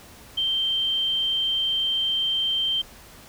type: tone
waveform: sine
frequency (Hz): 3136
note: G7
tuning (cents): 0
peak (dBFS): -21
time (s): 0.37-2.82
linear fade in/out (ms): 10
effects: pink hiss -47 dBFS RMS until 3.28 s